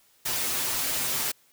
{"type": "noise with comb filter", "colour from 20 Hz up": "white", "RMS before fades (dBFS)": -28, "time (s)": [0.25, 1.32], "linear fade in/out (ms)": 10, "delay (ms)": 7.8, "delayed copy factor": 1, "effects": ["white hiss -62 dBFS RMS until 1.52 s"]}